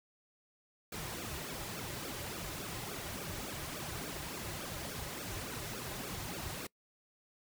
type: noise with flanger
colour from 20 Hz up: pink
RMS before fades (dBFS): -42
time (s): 0.92-6.67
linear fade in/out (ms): 5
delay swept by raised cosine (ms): 0.98 to 4.48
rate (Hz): 3.5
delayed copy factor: -0.9
effects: noise-tail reverb RT60 0.1 s tail -24 dB re dry